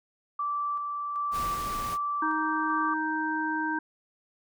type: tone with tremolo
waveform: sine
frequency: 1165 Hz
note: D6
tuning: 14 cents flat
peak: -27 dBFS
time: 0.39-2.94 s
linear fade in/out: 5 ms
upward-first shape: square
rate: 1.3 Hz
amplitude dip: 30%
type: noise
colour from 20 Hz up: pink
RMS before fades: -38 dBFS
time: 1.31-1.98 s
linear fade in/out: 50 ms
type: harmonic tone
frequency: 312.6 Hz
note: D#4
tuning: 8 cents sharp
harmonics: 1 / 3 / 5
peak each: -31 / -31 / -31 dBFS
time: 2.22-3.79 s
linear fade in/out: 5 ms
effects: none